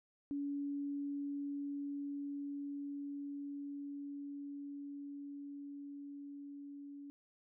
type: tone with level ramp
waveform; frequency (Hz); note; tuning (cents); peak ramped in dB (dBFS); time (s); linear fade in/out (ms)
sine; 283.9; C#4; +41; -36 to -47; 0.31-7.1; 0
effects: none